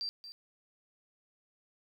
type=tone with echo; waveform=sine; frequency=4699 Hz; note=D8; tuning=in tune; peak=-34 dBFS; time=0.01-0.09 s; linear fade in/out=0 ms; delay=230 ms; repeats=1; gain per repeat=-11 dB; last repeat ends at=0.32 s; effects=11-bit